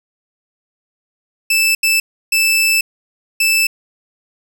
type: tone bursts at uneven times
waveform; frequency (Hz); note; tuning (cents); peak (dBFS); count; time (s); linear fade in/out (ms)
sawtooth; 2637; E7; 0; -8; 4; 1.5-1.75 / 1.83-2 / 2.32-2.81 / 3.4-3.67; 5
effects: none